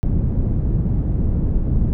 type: low-pass noise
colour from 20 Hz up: pink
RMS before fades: -18 dBFS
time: 0.03-1.93 s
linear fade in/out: 0 ms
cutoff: 180 Hz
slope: 12 dB/octave
effects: none